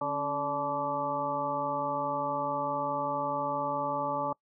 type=harmonic tone with a mistuned harmonic; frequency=144.7 Hz; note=D3; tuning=25 cents flat; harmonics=1 / 2 / 3 / 4 / 6 / 7 / 8; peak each=-43 / -39 / -45 / -34 / -33 / -42 / -34 dBFS; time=0.01-4.33 s; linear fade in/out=5 ms; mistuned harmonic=2; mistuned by=-78 cents; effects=noise-tail reverb RT60 0.1 s tail -24 dB re dry